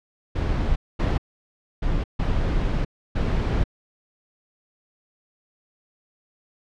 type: noise bursts at uneven times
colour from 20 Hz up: brown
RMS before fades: -22 dBFS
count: 5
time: 0.35-0.76 / 0.99-1.18 / 1.82-2.04 / 2.19-2.85 / 3.15-3.64 s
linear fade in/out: 10 ms
effects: low-pass 4000 Hz 12 dB/octave